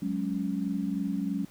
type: chord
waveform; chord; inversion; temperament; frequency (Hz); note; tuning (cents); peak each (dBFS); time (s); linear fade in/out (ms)
sine; F# suspended second; none; just; 185 / 208.1 / 277.5; F#3 / G#3 / C#4; 0 / +4 / +2; -32; 0.02-1.45; 5
effects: pink hiss -56 dBFS RMS until 1.5 s